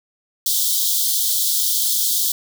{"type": "high-pass noise", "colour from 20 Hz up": "white", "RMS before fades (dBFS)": -19, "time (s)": [0.46, 2.32], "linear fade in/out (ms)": 2, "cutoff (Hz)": 3200, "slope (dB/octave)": 96, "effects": []}